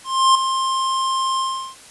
square tone with ADSR envelope, 1057 Hz, C6, 17 cents sharp, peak -10 dBFS, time 0.04-1.76 s, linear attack 310 ms, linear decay 5 ms, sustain -9 dB, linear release 370 ms, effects white hiss -43 dBFS RMS until 1.9 s + resampled to 24000 Hz

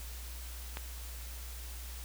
click, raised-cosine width 0.3 ms, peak -22 dBFS, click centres 0.771 s, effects added 60 Hz sine -42 dBFS peak until 2.04 s + white hiss -49 dBFS RMS until 2.04 s

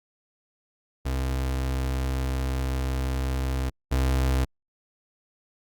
35% pulse tone pair in turn, 65.41 / 65.41 Hz, C2 / C2, 0 / 0 cents, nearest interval unison, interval 0 cents, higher neither, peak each -23 / -19 dBFS, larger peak second, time 1.05-3.7 / 3.91-4.45 s, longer first, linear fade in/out 10 ms, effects Opus 48 kbps

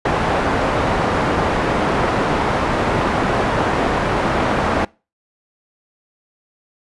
white low-pass noise, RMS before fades -18 dBFS, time 0.05-4.85 s, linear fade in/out 5 ms, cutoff 1000 Hz, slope 12 dB/octave, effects noise-tail reverb RT60 0.3 s tail -24 dB re dry + resampled to 24000 Hz

